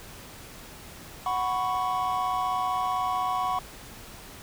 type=chord; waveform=triangle; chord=F# suspended fourth; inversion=none; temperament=equal with one note detuned; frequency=740 / 992.9 / 1108.7 Hz; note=F#5 / B5 / C#6; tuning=0 / +9 / 0 cents; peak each=-27 / -29 / -27 dBFS; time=1.26-3.59 s; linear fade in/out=2 ms; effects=pink hiss -45 dBFS RMS until 4.42 s